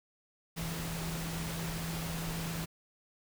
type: tone in noise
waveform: sine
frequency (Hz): 164.81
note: E3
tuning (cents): 0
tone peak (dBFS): -37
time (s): 0.56-2.66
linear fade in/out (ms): 20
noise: pink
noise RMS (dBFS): -40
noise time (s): 0.56-2.66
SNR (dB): 0
effects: none